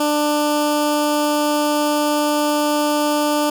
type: tone with notch filter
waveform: 15% pulse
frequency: 296.8 Hz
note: D4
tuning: 18 cents sharp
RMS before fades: -18 dBFS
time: 0-3.5 s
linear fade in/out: 5 ms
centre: 2000 Hz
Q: 1.5
effects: none